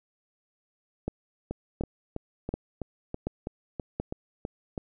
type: two click trains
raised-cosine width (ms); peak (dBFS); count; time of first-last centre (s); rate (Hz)
2; -19 / -16; 11 / 5; 1.51-4.778 / 1.08-4; 3.06 / 1.37
effects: none